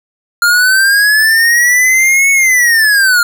square linear two-way sweep, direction up then down, 1396.9 to 2217 to 1396.9 Hz, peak -7 dBFS, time 0.42-3.23 s, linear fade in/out 2 ms, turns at 2.31 s, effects none

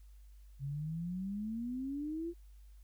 sine exponential sweep, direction up, 134.1 to 349.2 Hz, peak -36 dBFS, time 0.59-2.34 s, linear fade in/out 50 ms, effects added 50 Hz sine -53 dBFS peak until 2.83 s + white hiss -74 dBFS RMS until 2.83 s

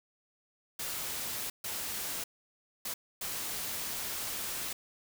white noise bursts at uneven times, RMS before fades -37 dBFS, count 4, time 0.79-1.5 / 1.64-2.24 / 2.85-2.94 / 3.21-4.73 s, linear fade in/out 5 ms, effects none

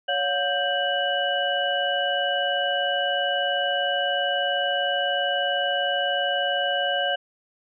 sine tone cluster, 563 / 716 / 1573 / 2948 Hz, C#5 / F5 / G6 / F#7, +27 / +43 / +6 / -7 cents, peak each -27 dBFS, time 0.08-7.16 s, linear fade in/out 10 ms, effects none

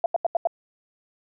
sine tone bursts, 678 Hz, E5, 49 cents sharp, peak -17 dBFS, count 5, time 0.04-0.472 s, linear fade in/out 2 ms, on 20 ms, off 83 ms, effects none

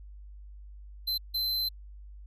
square tone bursts at uneven times, 4079 Hz, C8, 45 cents flat, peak -28 dBFS, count 2, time 1.07-1.18 / 1.34-1.69 s, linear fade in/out 10 ms, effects added 50 Hz sine -44 dBFS peak until 2.26 s

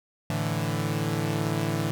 sawtooth chord, A suspended fourth, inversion none, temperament equal, 110 / 146.83 / 164.81 Hz, A2 / D3 / E3, 0 / 0 / 0 cents, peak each -26 dBFS, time 0.3-1.91 s, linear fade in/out 0 ms, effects none

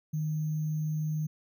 sine tone with sample-and-hold, 154.4 Hz, D#3, 13 cents flat, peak -28 dBFS, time 0.13-1.27 s, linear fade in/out 10 ms, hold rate 6300 Hz, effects none

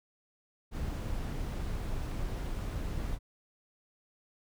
brown noise, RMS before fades -35 dBFS, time 0.71-3.19 s, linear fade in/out 50 ms, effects none

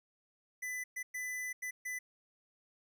square tone bursts at uneven times, 2000 Hz, B6, 21 cents sharp, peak -38 dBFS, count 5, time 0.62-0.84 / 0.96-1.03 / 1.14-1.53 / 1.62-1.71 / 1.85-1.99 s, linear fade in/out 10 ms, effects none

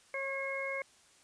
harmonic tone with a mistuned harmonic, 545 Hz, C#5, 29 cents flat, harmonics 1 / 2 / 3 / 4, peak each -38 / -44 / -45 / -37 dBFS, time 0.14-0.82 s, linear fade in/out 2 ms, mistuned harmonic 4, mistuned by -15 cents, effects white hiss -63 dBFS RMS until 1.23 s + resampled to 22050 Hz

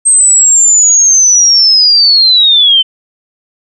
sine linear sweep, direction down, 8380 to 3046 Hz, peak -3 dBFS, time 0.05-2.83 s, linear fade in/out 20 ms, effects none

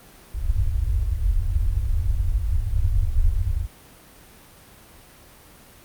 pink low-pass noise, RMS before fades -21 dBFS, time 0.34-3.67 s, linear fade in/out 20 ms, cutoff 100 Hz, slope 96 dB/octave, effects pink hiss -48 dBFS RMS until 5.84 s + Opus 32 kbps

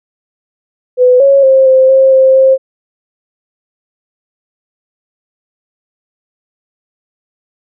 sine tone with pitch steps, 501 / 552 / 531 / 523 / 532 / 527 / 530 Hz, B4 / C#5 / C5 / C5 / C5 / C5 / C5, +25 / -7 / +25 / -1 / +29 / +12 / +22 cents, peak -3 dBFS, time 0.97-2.58 s, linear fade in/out 50 ms, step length 230 ms, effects none

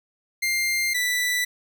sawtooth tone pair in turn, 2100 / 1975.8 Hz, C7 / B6, +6 / 0 cents, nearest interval minor second, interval 106 cents, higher first, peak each -18 dBFS, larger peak neither, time 0.42-0.94 / 0.94-1.45 s, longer first, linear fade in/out 10 ms, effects none

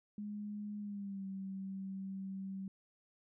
sine tone with pitch glide, 207.7 to 192.67 Hz, G#3 to G3, 0 to -30 cents, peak -40 dBFS, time 0.18-2.68 s, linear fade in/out 2 ms, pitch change -130 cents, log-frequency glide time 0.79-1.26 s, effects none

